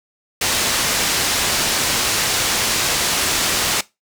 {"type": "low-pass noise", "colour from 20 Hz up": "white", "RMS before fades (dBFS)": -19, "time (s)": [0.41, 3.81], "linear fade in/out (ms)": 5, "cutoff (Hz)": 7400, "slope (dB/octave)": 12, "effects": ["noise-tail reverb RT60 0.2 s tail -19 dB re dry"]}